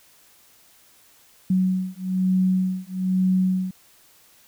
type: beating tone pair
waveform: sine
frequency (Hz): 185.5 / 186.6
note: F#3 / F#3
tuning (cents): +5 / +15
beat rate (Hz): 1.1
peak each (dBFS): -22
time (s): 1.5-3.71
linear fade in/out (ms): 5
effects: white hiss -55 dBFS RMS until 4.47 s